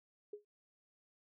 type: tone with exponential decay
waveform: sine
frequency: 415.3 Hz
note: G#4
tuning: in tune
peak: -40 dBFS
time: 0.33-0.45 s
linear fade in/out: 5 ms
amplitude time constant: 24 ms
effects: none